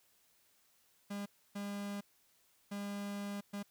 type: tone bursts at uneven times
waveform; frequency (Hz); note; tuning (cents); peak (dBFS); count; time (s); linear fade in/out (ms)
45% pulse; 202.2; G#3; -46; -39; 4; 1.1-1.26 / 1.55-2.01 / 2.71-3.41 / 3.53-3.63; 10
effects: white hiss -71 dBFS RMS until 3.7 s